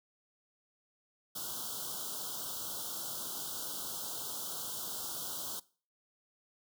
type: band-stop noise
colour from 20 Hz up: white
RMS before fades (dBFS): -40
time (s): 1.35-5.6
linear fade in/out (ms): 10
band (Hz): 1500 to 3000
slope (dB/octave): 96
effects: noise-tail reverb RT60 0.4 s tail -21 dB re dry + high-pass 100 Hz 12 dB/octave